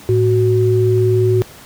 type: tone pair together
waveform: sine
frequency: 110 / 370.8 Hz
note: A2 / F#4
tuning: 0 / +4 cents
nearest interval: octave + major sixth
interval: 2104 cents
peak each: -13 dBFS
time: 0.09-1.42 s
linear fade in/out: 0 ms
effects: pink hiss -39 dBFS RMS until 1.65 s + high-pass 60 Hz 12 dB/octave